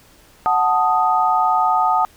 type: chord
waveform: sine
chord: D# diminished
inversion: first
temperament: equal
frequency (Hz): 740 / 880 / 1244.5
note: F#5 / A5 / D#6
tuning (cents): 0 / 0 / 0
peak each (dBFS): -18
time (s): 0.46-2.05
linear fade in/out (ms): 0
effects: pink hiss -50 dBFS RMS until 2.16 s